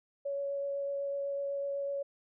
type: tone with vibrato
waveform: sine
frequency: 560 Hz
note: C#5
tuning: 18 cents sharp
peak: -32 dBFS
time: 0.25-2.03 s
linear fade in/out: 10 ms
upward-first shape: sine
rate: 8 Hz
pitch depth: 8 cents each way
effects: none